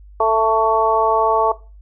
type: harmonic tone with a mistuned harmonic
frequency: 221.6 Hz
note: A3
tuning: 13 cents sharp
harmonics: 2 / 3 / 4 / 5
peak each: -18 / -18 / -18 / -18 dBFS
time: 0.2-1.52 s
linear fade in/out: 5 ms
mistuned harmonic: 5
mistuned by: +17 cents
effects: noise-tail reverb RT60 0.3 s tail -17 dB re dry + added 50 Hz sine -39 dBFS peak until 1.81 s